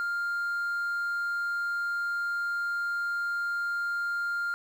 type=tone; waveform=sine; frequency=1400 Hz; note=F6; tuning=4 cents sharp; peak=-25 dBFS; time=0-4.54 s; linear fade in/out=0 ms; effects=tanh soft clip ceiling -27 dBFS + 9-bit